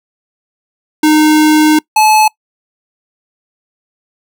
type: tone pair in turn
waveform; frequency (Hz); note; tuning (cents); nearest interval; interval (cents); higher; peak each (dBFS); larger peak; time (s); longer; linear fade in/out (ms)
square; 307.2 / 861.9; D#4 / A5; -22 / -36; octave + tritone; 1786; second; -6; neither; 1.03-1.79 / 1.96-2.28; first; 5
effects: noise-tail reverb RT60 0.1 s tail -24 dB re dry